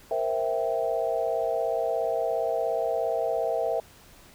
sine chord, C dominant seventh, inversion third, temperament equal, 466.2 / 523.3 / 659.3 / 784 Hz, Bb4 / C5 / E5 / G5, 0 / 0 / 0 / 0 cents, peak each -30 / -31 / -27 / -33 dBFS, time 0.11-3.8 s, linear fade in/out 2 ms, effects pink hiss -53 dBFS RMS until 4.34 s

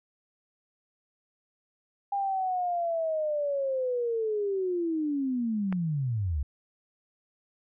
sine linear sweep, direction down, 806 to 64.8 Hz, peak -26 dBFS, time 2.12-6.43 s, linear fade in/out 5 ms
click, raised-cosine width 0.5 ms, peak -21 dBFS, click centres 5.726 s
effects none

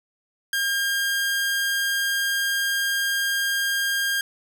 sawtooth tone, 1610 Hz, G6, 46 cents sharp, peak -18 dBFS, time 0.53-4.21 s, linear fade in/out 2 ms, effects none

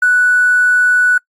triangle tone with hard clipping, 1480 Hz, F#6, in tune, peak -8 dBFS, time 0.02-1.18 s, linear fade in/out 5 ms, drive 3 dB, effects noise-tail reverb RT60 0.1 s tail -26 dB re dry + AAC 64 kbps

